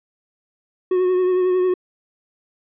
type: tone with vibrato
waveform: triangle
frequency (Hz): 366.4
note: F#4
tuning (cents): -17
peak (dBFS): -13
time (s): 0.91-1.74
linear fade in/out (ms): 5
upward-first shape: triangle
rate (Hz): 11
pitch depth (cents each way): 31
effects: resampled to 8000 Hz